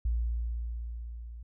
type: tone with level ramp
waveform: sine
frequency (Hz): 58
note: A#1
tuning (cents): -8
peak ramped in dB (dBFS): -25 to -41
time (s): 0.05-1.43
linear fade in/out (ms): 5
effects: none